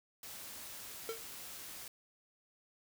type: noise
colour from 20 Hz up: white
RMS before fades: -48 dBFS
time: 0.23-1.88 s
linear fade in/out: 2 ms
type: tone with exponential decay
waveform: square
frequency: 451.9 Hz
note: A4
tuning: 46 cents sharp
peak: -35 dBFS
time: 1.09-1.25 s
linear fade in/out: 1 ms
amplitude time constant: 34 ms
effects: none